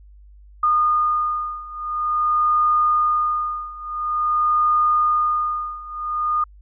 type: beating tone pair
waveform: sine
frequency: 1222 / 1222.48 Hz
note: D#6 / D#6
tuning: -32 / -31 cents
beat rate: 0.48 Hz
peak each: -21 / -19 dBFS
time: 0.63-6.44 s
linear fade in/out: 5 ms
effects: added 50 Hz sine -43 dBFS peak until 6.61 s